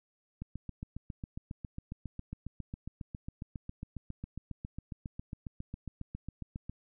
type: click train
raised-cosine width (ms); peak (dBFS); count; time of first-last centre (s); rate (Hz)
5; -27; 47; 0.42-6.696; 7.33
effects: none